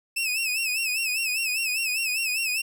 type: tone with vibrato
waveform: sawtooth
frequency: 2603 Hz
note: E7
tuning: 22 cents flat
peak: -21 dBFS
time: 0.16-2.62 s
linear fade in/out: 10 ms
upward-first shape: sine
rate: 5 Hz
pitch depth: 96 cents each way
effects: none

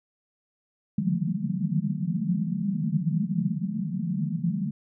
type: band-pass noise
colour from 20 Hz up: pink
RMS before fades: -27 dBFS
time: 0.98-4.71 s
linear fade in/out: 5 ms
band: 150 to 220 Hz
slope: 96 dB/octave
effects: none

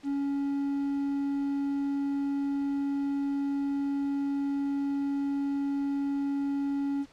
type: tone with quantisation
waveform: triangle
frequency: 280 Hz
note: C#4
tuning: 18 cents sharp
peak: -25 dBFS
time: 0.03-7.06 s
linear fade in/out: 50 ms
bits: 9
effects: pink hiss -58 dBFS RMS until 7.12 s + low-pass 6000 Hz 12 dB/octave

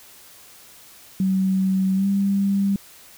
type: tone with pitch glide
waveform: sine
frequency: 190 to 197.84 Hz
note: F#3 to G3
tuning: +46 to +16 cents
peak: -17 dBFS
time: 1.2-2.76 s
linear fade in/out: 2 ms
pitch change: +70 cents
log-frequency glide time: 1.95-2.07 s
effects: white hiss -47 dBFS RMS until 3.17 s

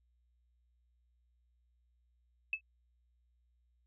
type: tone with exponential decay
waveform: sine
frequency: 2612 Hz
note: E7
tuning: 17 cents flat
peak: -27 dBFS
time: 2.53-2.61 s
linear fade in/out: 2 ms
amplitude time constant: 16 ms
effects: added 60 Hz sine -70 dBFS peak until 3.86 s

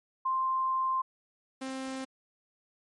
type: tone pair in turn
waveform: sine / sawtooth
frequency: 1048 / 264.1 Hz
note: C6 / C4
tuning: +2 / +16 cents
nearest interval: 2 octaves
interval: 2386 cents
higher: first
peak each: -26 / -31 dBFS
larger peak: first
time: 0.25-1.02 / 1.61-2.05 s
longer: first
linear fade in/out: 10 ms
effects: MP3 48 kbps

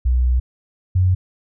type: tone pair in turn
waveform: sine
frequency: 62.1 / 92.04 Hz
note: B1 / F#2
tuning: +10 / -9 cents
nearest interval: perfect fifth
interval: 681 cents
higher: second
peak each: -13 / -12 dBFS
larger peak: second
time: 0.05-0.4 / 0.95-1.15 s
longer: first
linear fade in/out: 10 ms
effects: none

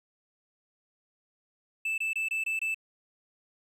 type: tone bursts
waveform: triangle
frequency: 2637 Hz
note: E7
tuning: in tune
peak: -26 dBFS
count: 6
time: 1.85-2.745 s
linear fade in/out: 5 ms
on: 130 ms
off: 23 ms
effects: 11-bit

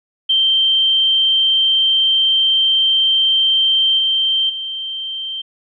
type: tone with level steps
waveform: sine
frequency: 3136 Hz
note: G7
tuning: in tune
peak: -11 / -13 / -22 dBFS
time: 0.29-5.42 s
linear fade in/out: 10 ms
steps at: 3.98 / 4.49 s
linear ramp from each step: 10 ms
effects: none

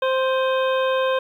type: harmonic tone with a mistuned harmonic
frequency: 523.3 Hz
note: C5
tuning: in tune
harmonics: 1 / 2 / 3 / 5 / 6 / 7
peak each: -19 / -25 / -29 / -33 / -35 / -36 dBFS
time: 0.02-1.19 s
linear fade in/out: 5 ms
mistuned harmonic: 5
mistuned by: -60 cents
effects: 9-bit

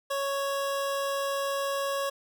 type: tone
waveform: 25% pulse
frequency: 554.4 Hz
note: C#5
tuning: in tune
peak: -24 dBFS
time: 0.1-2.1 s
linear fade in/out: 10 ms
effects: none

